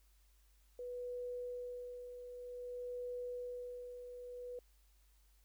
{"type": "tone with tremolo", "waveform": "sine", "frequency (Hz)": 492, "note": "B4", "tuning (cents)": -7, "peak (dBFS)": -40, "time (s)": [0.79, 4.59], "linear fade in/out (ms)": 2, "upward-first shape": "sine", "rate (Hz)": 0.53, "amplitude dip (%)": 55, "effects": ["added 50 Hz sine -66 dBFS peak until 5.44 s", "white hiss -75 dBFS RMS until 5.44 s"]}